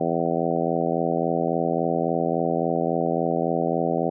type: harmonic tone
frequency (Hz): 83.6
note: E2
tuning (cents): +25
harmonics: 2 / 3 / 4 / 5 / 6 / 7 / 8 / 9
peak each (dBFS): -29 / -29 / -29 / -29 / -29 / -29 / -29 / -29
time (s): 0-4.1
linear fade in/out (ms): 10
effects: none